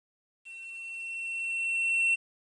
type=tone with level ramp; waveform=triangle; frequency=2708 Hz; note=E7; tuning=46 cents sharp; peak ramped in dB=-41 to -20 dBFS; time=0.45-2.16 s; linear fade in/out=20 ms; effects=resampled to 22050 Hz + 10-bit